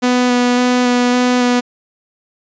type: tone with vibrato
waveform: sawtooth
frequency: 246.9 Hz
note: B3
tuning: in tune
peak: -7 dBFS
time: 0.02-1.61 s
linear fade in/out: 20 ms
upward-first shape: square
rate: 1.8 Hz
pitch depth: 10 cents each way
effects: resampled to 16000 Hz